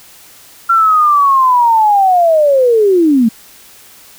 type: linear sweep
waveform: sine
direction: down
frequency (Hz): 1371 to 214.4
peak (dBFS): -6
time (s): 0.69-3.29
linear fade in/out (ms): 10
effects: white hiss -40 dBFS RMS until 4.18 s